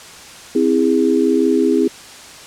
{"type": "chord", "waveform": "sine", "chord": "C augmented", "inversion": "none", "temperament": "just", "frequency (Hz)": [261.6, 327, 408.8], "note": ["C4", "E4", "G#4"], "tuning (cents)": [0, -14, -27], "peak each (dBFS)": -16, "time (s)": [0.55, 1.88], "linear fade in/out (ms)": 5, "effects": ["white hiss -37 dBFS RMS until 2.46 s", "low-pass 8000 Hz 12 dB/octave"]}